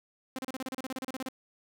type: tone bursts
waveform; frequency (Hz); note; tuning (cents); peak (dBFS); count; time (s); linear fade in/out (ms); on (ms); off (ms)
sawtooth; 261.6; C4; 0; -30; 16; 0.36-1.287; 2; 27; 33
effects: none